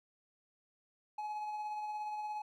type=tone with tremolo; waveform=triangle; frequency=846 Hz; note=G#5; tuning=32 cents sharp; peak=-34 dBFS; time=1.18-2.42 s; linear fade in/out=5 ms; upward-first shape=triangle; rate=17 Hz; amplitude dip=35%; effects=none